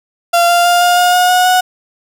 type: tone with pitch steps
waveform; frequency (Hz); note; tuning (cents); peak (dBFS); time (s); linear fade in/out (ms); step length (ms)
35% pulse; 689 / 695.4 / 701.9 / 708.4 / 714.9 / 721.6 / 728.3 / 735; F5 / F5 / F5 / F5 / F5 / F#5 / F#5 / F#5; -24 / -8 / +9 / +24 / +40 / -44 / -28 / -12; -6; 0.33-1.61; 10; 160
effects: none